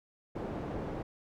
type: low-pass noise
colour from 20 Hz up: white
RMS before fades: -38 dBFS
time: 0.35-1.03 s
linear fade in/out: 10 ms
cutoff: 500 Hz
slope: 12 dB/octave
effects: none